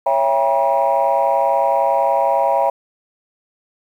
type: chord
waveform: sine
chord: C# diminished seventh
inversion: none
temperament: just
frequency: 554.4 / 665.2 / 798.3 / 957.9 Hz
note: C#5 / E5 / G5 / Bb5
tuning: 0 / +16 / +31 / +47 cents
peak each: -18 dBFS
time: 0.06-2.7 s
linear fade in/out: 5 ms
effects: tanh soft clip ceiling -6 dBFS + 8-bit